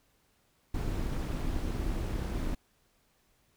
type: noise with amplitude modulation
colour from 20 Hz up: brown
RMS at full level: -30 dBFS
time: 0.74-2.55 s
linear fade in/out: 5 ms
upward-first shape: sine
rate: 283 Hz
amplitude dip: 55%
effects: pink hiss -70 dBFS RMS until 3.56 s